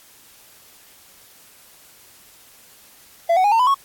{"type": "tone with pitch steps", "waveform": "triangle", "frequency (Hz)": [676, 745.7, 822.7, 907.6, 1001.2, 1104.5], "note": ["E5", "F#5", "G#5", "A#5", "B5", "C#6"], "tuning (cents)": [43, 13, -17, -47, 23, -7], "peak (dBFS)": -11, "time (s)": [3.29, 3.746], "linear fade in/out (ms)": 10, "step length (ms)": 76, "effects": ["white hiss -49 dBFS RMS until 3.84 s", "AAC 64 kbps"]}